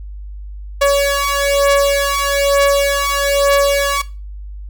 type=beating tone pair; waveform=sawtooth; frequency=562 / 563.1 Hz; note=C#5 / C#5; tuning=+24 / +27 cents; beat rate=1.1 Hz; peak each=-11 dBFS; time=0.81-4.02 s; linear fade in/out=10 ms; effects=noise-tail reverb RT60 0.3 s tail -17 dB re dry + added 50 Hz sine -27 dBFS peak until 4.69 s